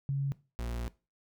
sine / 40% pulse tone pair in turn, 138.59 / 58.93 Hz, C#3 / A#1, 0 / +19 cents, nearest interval octave + minor third, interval 1481 cents, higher first, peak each -28 / -33 dBFS, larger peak first, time 0.09-0.32 / 0.59-0.88 s, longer second, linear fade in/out 0 ms, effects noise-tail reverb RT60 0.3 s tail -19 dB re dry

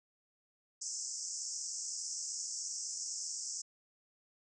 pink band-pass noise, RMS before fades -41 dBFS, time 0.81-3.62 s, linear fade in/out 10 ms, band 5200 to 8000 Hz, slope 96 dB/octave, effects none

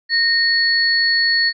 sine tone pair together, 1850 / 4396 Hz, A#6 / C#8, -14 / -15 cents, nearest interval octave + minor third, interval 1499 cents, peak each -16 dBFS, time 0.09-1.53 s, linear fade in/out 50 ms, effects none

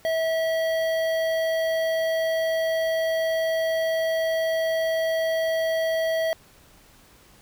square tone with notch filter, 649 Hz, E5, 27 cents flat, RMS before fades -24 dBFS, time 0.05-6.33 s, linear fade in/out 0 ms, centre 7700 Hz, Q 0.61, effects pink hiss -54 dBFS RMS until 7.41 s

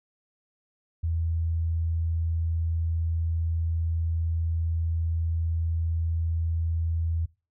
sine tone, 82.41 Hz, E2, in tune, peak -24 dBFS, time 1.03-7.26 s, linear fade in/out 10 ms, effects noise-tail reverb RT60 0.3 s tail -22 dB re dry

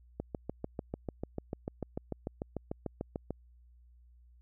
click train, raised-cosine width 2 ms, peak -22 dBFS, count 22, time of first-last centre 0.2-3.307 s, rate 6.76 Hz, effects added 60 Hz sine -57 dBFS peak until 4.41 s

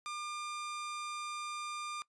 sawtooth tone, 1200 Hz, D6, 37 cents sharp, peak -35 dBFS, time 0.06-2.02 s, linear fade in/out 0 ms, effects noise-tail reverb RT60 0.1 s tail -21 dB re dry + resampled to 22050 Hz

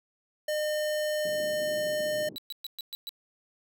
square tone, 607 Hz, D#5, 43 cents flat, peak -28 dBFS, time 0.48-2.29 s, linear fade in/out 5 ms
white band-pass noise, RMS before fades -46 dBFS, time 1.25-2.36 s, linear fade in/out 0 ms, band 130 to 370 Hz, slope 24 dB/octave
45% pulse tone bursts, 3936 Hz, B7, 7 cents flat, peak -35 dBFS, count 6, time 2.36-3.092 s, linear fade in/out 0 ms, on 22 ms, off 120 ms
effects none

